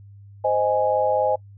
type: chord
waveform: sine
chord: Ab major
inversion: first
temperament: just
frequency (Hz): 519.1 / 623 / 830.6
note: C5 / Eb5 / Ab5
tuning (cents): -14 / +2 / 0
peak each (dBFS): -22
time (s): 0.44-1.36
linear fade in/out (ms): 10
effects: noise-tail reverb RT60 0.1 s tail -23 dB re dry + added 100 Hz sine -42 dBFS peak until 1.57 s